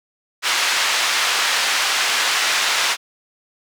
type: band-pass noise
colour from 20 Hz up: pink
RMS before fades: -19 dBFS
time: 0.42-2.97 s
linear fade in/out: 50 ms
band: 1300 to 6000 Hz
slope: 12 dB/octave
effects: none